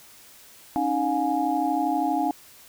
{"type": "tone cluster", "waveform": "sine", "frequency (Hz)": [276.2, 308.7, 714, 833], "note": ["C#4", "D#4", "F5", "G#5"], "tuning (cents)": [-6, -14, 38, 5], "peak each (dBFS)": [-28, -27, -26, -27], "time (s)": [0.76, 2.31], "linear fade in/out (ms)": 0, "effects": ["white hiss -50 dBFS RMS until 2.68 s"]}